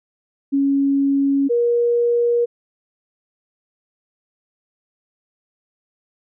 sine tone pair in turn, 277.2 / 475.5 Hz, C#4 / A#4, 0 / +34 cents, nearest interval major sixth, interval 934 cents, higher second, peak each -14 dBFS, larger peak neither, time 0.52-1.49 / 1.49-2.46 s, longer neither, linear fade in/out 20 ms, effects none

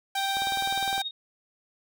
sawtooth tone, 784 Hz, G5, in tune, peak -23 dBFS, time 0.15-1.02 s, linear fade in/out 5 ms
sine tone with tremolo, 3729 Hz, A#7, in tune, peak -28 dBFS, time 0.17-1.11 s, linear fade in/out 5 ms, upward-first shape sine, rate 17 Hz, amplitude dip 75%
click train, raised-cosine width 1 ms, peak -25 dBFS, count 13, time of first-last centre 0.37-0.979 s, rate 19.7 Hz
effects none

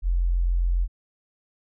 sine tone, 43.65 Hz, F1, in tune, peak -19 dBFS, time 0.02-0.88 s, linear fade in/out 50 ms, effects none

